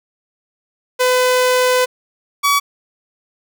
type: tone pair in turn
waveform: sawtooth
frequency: 504 / 1137 Hz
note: B4 / C#6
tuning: +35 / +44 cents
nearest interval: octave + major second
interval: 1409 cents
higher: second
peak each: -8 / -8 dBFS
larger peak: neither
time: 0.99-1.86 / 2.43-2.6 s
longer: first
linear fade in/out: 20 ms
effects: none